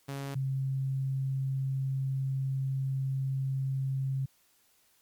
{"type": "tone pair in turn", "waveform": ["sawtooth", "sine"], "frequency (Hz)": [138.59, 134.18], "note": ["C#3", "C3"], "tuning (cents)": [0, 44], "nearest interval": "minor second", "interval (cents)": 56, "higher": "first", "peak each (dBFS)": [-31, -28], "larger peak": "second", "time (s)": [[0.08, 0.35], [0.35, 4.26]], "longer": "second", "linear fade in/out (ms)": 10, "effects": ["white hiss -67 dBFS RMS until 5.01 s", "MP3 96 kbps"]}